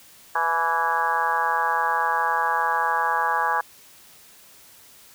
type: harmonic tone with a mistuned harmonic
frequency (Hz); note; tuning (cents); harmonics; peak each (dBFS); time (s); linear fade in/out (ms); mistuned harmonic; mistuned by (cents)
164.81; E3; 0; 3 / 4 / 5 / 6 / 7 / 8 / 9 / 10; -35 / -35 / -25 / -26 / -26 / -35 / -31 / -27; 0.35-3.61; 5; 5; +34
effects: white hiss -50 dBFS RMS until 5.14 s